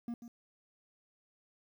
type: tone with echo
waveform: triangle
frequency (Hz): 236.2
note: A#3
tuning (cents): +23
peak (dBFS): -34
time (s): 0.08-0.14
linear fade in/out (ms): 2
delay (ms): 140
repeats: 1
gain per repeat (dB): -10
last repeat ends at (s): 0.28
effects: 11-bit